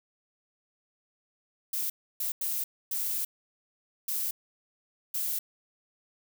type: noise bursts at uneven times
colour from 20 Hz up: violet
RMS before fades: -31 dBFS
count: 6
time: 1.73-1.9 / 2.2-2.32 / 2.41-2.64 / 2.91-3.25 / 4.08-4.31 / 5.14-5.39 s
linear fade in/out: 5 ms
effects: none